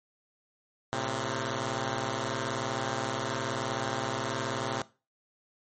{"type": "beating tone pair", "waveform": "5% pulse", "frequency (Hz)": [113, 132], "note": ["A2", "C3"], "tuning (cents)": [47, 16], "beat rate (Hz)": 19, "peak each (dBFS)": [-22, -21], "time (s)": [0.93, 4.82], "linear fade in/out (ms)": 0, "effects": ["noise-tail reverb RT60 0.3 s tail -18 dB re dry", "MP3 32 kbps"]}